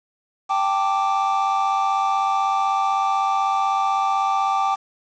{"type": "chord", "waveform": "triangle", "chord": "G suspended second", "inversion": "none", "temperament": "equal", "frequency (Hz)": [784, 880, 1174.7], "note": ["G5", "A5", "D6"], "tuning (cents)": [0, 0, 0], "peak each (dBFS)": [-19, -24, -20], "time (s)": [0.49, 4.76], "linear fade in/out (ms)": 20, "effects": ["resampled to 16000 Hz", "7-bit"]}